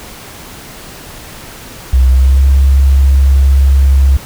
sine tone with pitch glide, 64.2 to 67.98 Hz, C2 to C#2, -32 to -33 cents, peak -4 dBFS, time 1.93-4.17 s, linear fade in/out 5 ms, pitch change +99 cents, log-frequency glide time 2.1-2.43 s, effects pink hiss -31 dBFS RMS until 4.25 s

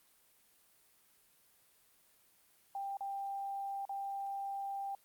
sine tone with dropouts, 791 Hz, G5, 15 cents sharp, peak -37 dBFS, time 2.75-4.95 s, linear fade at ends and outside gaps 2 ms, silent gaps 2.97-3.007 / 3.853-3.893 s, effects white hiss -68 dBFS RMS until 5.04 s + Opus 32 kbps

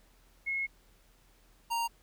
sine / square tone pair in turn, 2171 / 929.8 Hz, C#7 / A#5, -37 / -5 cents, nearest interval octave + minor third, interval 1468 cents, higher first, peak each -30 / -30 dBFS, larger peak neither, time 0.46-0.67 / 1.7-1.88 s, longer first, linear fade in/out 20 ms, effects added 41 Hz sine -62 dBFS peak until 2.02 s + pink hiss -66 dBFS RMS until 2.02 s

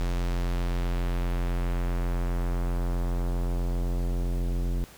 square tone with low-pass filter sweep, 43.82 Hz, F1, 7 cents sharp, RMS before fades -27 dBFS, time 0-4.84 s, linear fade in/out 0 ms, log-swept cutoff 7000 to 390 Hz, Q 0.8, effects pink hiss -50 dBFS RMS until 4.97 s

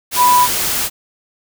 sine tone in noise, 987.8 Hz, B5, in tune, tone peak -8 dBFS, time 0.16-0.48 s, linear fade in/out 50 ms, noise white, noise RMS -18 dBFS, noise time 0.11-0.9 s, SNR +7 dB, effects none

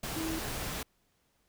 sine tone in noise, 322.1 Hz, E4, 40 cents flat, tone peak -34 dBFS, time 0.16-0.39 s, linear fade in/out 5 ms, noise pink, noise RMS -37 dBFS, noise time 0.03-0.83 s, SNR 0 dB, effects pink hiss -73 dBFS RMS until 1.48 s

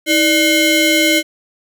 25% pulse ring-modulated tone, 910 Hz, A#5, 42 cents flat, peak -4 dBFS, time 0.06-1.23 s, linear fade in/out 50 ms, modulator 1230 Hz, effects none

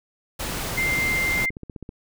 pink noise, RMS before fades -29 dBFS, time 0.39-1.46 s, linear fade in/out 10 ms
click train, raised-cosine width 3 ms, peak -23 dBFS, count 19, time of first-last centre 0.73-1.891 s, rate 15.5 Hz
sine tone, 2094 Hz, C7, 1 cent sharp, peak -21 dBFS, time 0.77-1.5 s, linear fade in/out 10 ms
effects none

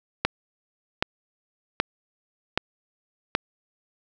click train, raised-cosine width 0.3 ms, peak -4 dBFS, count 5, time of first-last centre 0.25-3.351 s, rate 1.29 Hz, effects none

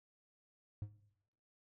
triangle tone with exponential decay, 103.83 Hz, G#2, in tune, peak -34 dBFS, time 0.82-0.95 s, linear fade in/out 0 ms, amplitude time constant 28 ms, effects noise-tail reverb RT60 0.8 s tail -17 dB re dry

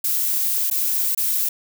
violet noise with dropouts, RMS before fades -21 dBFS, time 0.04-1.49 s, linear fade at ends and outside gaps 5 ms, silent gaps 0.701-0.711 / 1.149-1.174 s, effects none

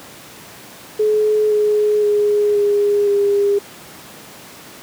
sine tone with pitch steps, 426.5 / 420.9 / 415.3 / 409.8 / 404.4 Hz, G#4 / G#4 / G#4 / G#4 / G#4, +46 / +23 / 0 / -23 / -46 cents, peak -12 dBFS, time 0.99-3.59 s, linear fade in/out 10 ms, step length 520 ms, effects pink hiss -38 dBFS RMS until 4.82 s + high-pass 150 Hz 12 dB/octave

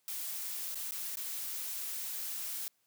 blue noise with dropouts, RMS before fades -39 dBFS, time 0.08-2.68 s, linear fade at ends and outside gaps 0 ms, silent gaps 0.745-0.756 / 0.909-0.92 / 1.156-1.171 s, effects white hiss -75 dBFS RMS until 2.86 s + high-pass 80 Hz 12 dB/octave

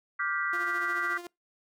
sine chord, G dominant seventh, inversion second, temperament just, 1176 / 1411.2 / 1568 / 1960 Hz, D6 / F6 / G6 / B6, +2 / +18 / 0 / -14 cents, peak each -33 dBFS, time 0.19-1.18 s, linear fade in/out 10 ms
sawtooth tone with tremolo, 349.2 Hz, F4, in tune, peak -34 dBFS, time 0.53-1.27 s, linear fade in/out 2 ms, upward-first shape sine, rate 14 Hz, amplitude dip 55%
effects noise-tail reverb RT60 0.2 s tail -26 dB re dry

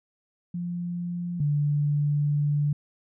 sine tone pair in turn, 174.61 / 146.36 Hz, F3 / D3, 0 / -6 cents, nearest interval minor third, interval 306 cents, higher first, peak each -28 / -21 dBFS, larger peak second, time 0.54-1.4 / 1.4-2.73 s, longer second, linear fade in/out 5 ms, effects none

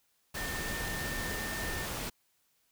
sine tone in noise, 1800 Hz, A6, 39 cents sharp, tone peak -39 dBFS, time 0.36-1.86 s, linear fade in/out 10 ms, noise pink, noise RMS -37 dBFS, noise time 0.34-2.1 s, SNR -5 dB, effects white hiss -73 dBFS RMS until 2.71 s

